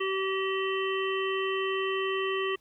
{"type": "harmonic tone", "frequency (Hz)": 384.1, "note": "G4", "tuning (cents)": -35, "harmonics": [1, 3, 5, 7, 8], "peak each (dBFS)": [-29, -34, -36, -37, -38], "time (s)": [0, 2.56], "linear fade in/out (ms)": 10, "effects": ["pink hiss -67 dBFS RMS until 2.6 s"]}